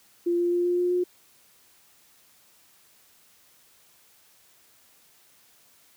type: tone with pitch steps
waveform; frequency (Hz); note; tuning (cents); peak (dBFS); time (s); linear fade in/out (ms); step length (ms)
sine; 346.1 / 348.5 / 350.9 / 353.4 / 355.8 / 358.3; F4 / F4 / F4 / F4 / F4 / F4; -16 / -4 / +8 / +21 / +32 / +44; -21; 0.26-1.04; 10; 130
effects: white hiss -59 dBFS RMS until 5.96 s + high-pass 60 Hz 12 dB/octave